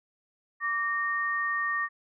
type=tone pair together; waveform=sine; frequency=1162.9 / 1846 Hz; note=D6 / A#6; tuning=-17 / -17 cents; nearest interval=minor sixth; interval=800 cents; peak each=-30 / -28 dBFS; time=0.6-1.89 s; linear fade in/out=50 ms; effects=none